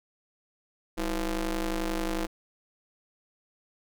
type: ring-modulated tone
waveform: sawtooth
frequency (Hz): 174.61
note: F3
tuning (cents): 0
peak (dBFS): -21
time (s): 0.97-2.27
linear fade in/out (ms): 20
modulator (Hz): 149
effects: none